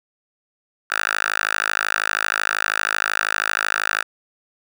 5% pulse tone with high-pass filter, 52.8 Hz, G#1, 29 cents sharp, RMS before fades -22 dBFS, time 0.9-4.03 s, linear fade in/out 10 ms, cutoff 1400 Hz, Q 3.4, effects none

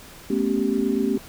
sine tone cluster, 217.7 / 246 / 274.1 / 388.6 Hz, A3 / B3 / C#4 / G4, -18 / -7 / -19 / -15 cents, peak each -25 dBFS, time 0.3-1.18 s, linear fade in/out 5 ms, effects pink hiss -44 dBFS RMS until 1.28 s

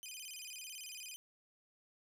15% pulse tone with vibrato, 2751 Hz, F7, 27 cents flat, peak -39 dBFS, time 0.03-1.16 s, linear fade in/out 0 ms, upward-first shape square, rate 18 Hz, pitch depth 190 cents each way, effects none

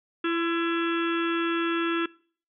harmonic tone with a mistuned harmonic, 335.1 Hz, E4, 29 cents sharp, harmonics 1 / 3 / 4 / 5 / 6 / 7 / 8 / 9 / 10, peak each -25 / -40 / -31 / -34 / -44 / -44 / -36 / -48 / -39 dBFS, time 0.24-2.06 s, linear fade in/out 5 ms, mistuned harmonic 3, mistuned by +36 cents, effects noise-tail reverb RT60 0.5 s tail -23 dB re dry

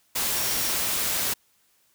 sine tone in noise, 5588 Hz, F8, in tune, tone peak -35 dBFS, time 0.36-0.72 s, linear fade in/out 10 ms, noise white, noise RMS -26 dBFS, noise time 0.15-1.34 s, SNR -12 dB, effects white hiss -65 dBFS RMS until 1.94 s

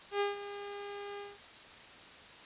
sawtooth tone with ADSR envelope, 405.3 Hz, G#4, 42 cents flat, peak -24 dBFS, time 0.11-1.39 s, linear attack 93 ms, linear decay 150 ms, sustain -13 dB, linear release 200 ms, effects white hiss -52 dBFS RMS until 2.45 s + resampled to 8000 Hz

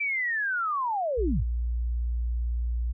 sine linear sweep, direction down, 2349 to 65.41 Hz, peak -25 dBFS, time 0-1.43 s, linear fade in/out 10 ms
sine tone, 59 Hz, A#1, 22 cents sharp, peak -25 dBFS, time 1.17-2.93 s, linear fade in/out 20 ms
effects none

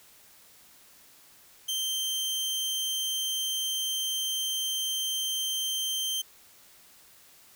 sawtooth tone, 3136 Hz, G7, in tune, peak -25 dBFS, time 1.68-6.22 s, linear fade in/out 10 ms, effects white hiss -56 dBFS RMS until 7.55 s

